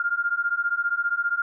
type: beating tone pair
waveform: sine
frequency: 1396.9 / 1411.9 Hz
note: F6 / F6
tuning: 0 / +18 cents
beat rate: 15 Hz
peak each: -25 dBFS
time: 0-1.42 s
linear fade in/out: 2 ms
effects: none